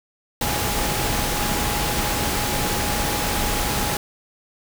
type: tone in noise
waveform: sine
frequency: 830.6 Hz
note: G#5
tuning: in tune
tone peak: -30 dBFS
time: 0.41-3.97 s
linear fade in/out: 2 ms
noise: pink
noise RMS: -23 dBFS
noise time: 0.41-3.97 s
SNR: -10 dB
effects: none